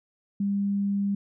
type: tone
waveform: sine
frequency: 200.1 Hz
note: G3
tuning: 36 cents sharp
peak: -23 dBFS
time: 0.4-1.15 s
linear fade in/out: 5 ms
effects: none